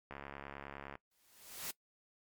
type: click train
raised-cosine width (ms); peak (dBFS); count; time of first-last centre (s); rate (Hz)
0.5; -30; 60; 0.11-0.954; 69.9
type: noise with exponential growth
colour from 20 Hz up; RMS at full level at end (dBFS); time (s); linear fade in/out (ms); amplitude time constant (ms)
white; -39; 1.11-1.71; 5; 130
effects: noise-tail reverb RT60 0.1 s tail -20 dB re dry + MP3 96 kbps